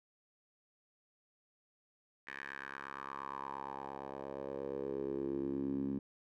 10% pulse tone with band-pass filter sweep, 68.6 Hz, C#2, 17 cents flat, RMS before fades -41 dBFS, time 2.27-5.99 s, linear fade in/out 5 ms, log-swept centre 1900 to 240 Hz, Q 4, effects none

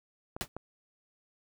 clicks, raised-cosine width 1 ms, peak -24 dBFS, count 2, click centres 0.365 / 0.566 s
pink noise with exponential decay, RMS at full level -29 dBFS, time 0.41-0.48 s, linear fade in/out 0 ms, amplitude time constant 15 ms
effects none

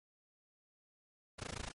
pink noise with amplitude modulation, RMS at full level -40 dBFS, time 1.38-1.72 s, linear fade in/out 20 ms, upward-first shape sine, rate 27.8 Hz, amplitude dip 100%, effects low-pass 9000 Hz 12 dB/octave + MP3 48 kbps

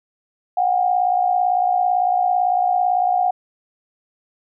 sine tone pair together, 727 / 784.9 Hz, F#5 / G5, -31 / +2 cents, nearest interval minor second, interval 133 cents, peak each -16 / -21 dBFS, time 0.57-3.31 s, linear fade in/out 5 ms, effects none

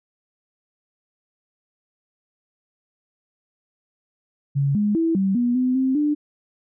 sine tone with pitch steps, 139.8 / 207.7 / 328.5 / 193.1 / 242 / 253.8 / 262.4 / 296.7 Hz, C#3 / G#3 / E4 / G3 / B3 / B3 / C4 / D4, +15 / 0 / -6 / -26 / -35 / +47 / +5 / +18 cents, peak -17 dBFS, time 4.55-6.15 s, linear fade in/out 20 ms, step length 200 ms, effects none

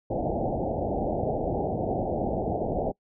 white low-pass noise, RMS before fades -28 dBFS, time 0.1-2.92 s, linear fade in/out 10 ms, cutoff 800 Hz, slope 96 dB/octave, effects noise-tail reverb RT60 0.1 s tail -23 dB re dry

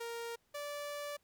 sawtooth tone pair in turn, 466.2 / 581.8 Hz, A#4 / D5, 0 / -16 cents, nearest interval major third, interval 384 cents, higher second, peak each -36 / -36 dBFS, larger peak neither, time 0-0.36 / 0.54-1.17 s, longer second, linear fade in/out 10 ms, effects pink hiss -75 dBFS RMS until 1.23 s

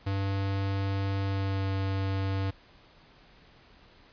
square tone with pitch glide, 98 to 96.82 Hz, G2 to G2, 0 to -21 cents, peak -28 dBFS, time 0.06-2.51 s, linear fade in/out 10 ms, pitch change -21 cents, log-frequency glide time 1.22-1.68 s, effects pink hiss -57 dBFS RMS until 4.12 s + resampled to 11025 Hz

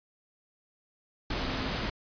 sine tone in noise, 261.6 Hz, C4, in tune, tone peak -38 dBFS, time 1.41-1.7 s, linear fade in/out 5 ms, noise pink, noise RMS -32 dBFS, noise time 1.3-1.9 s, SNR -9 dB, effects resampled to 11025 Hz

